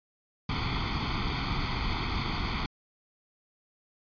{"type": "noise with comb filter", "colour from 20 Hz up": "pink", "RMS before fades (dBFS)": -30, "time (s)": [0.49, 2.66], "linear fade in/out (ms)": 2, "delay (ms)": 0.89, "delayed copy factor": 0.8, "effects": ["resampled to 11025 Hz"]}